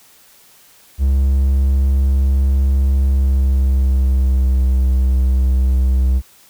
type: tone with pitch glide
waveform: triangle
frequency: 67.5 to 64.53 Hz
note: C#2 to C2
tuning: -45 to -23 cents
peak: -9 dBFS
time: 0.98-6.22 s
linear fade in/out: 50 ms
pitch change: -78 cents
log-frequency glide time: 2.97-4.65 s
effects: white hiss -48 dBFS RMS until 6.49 s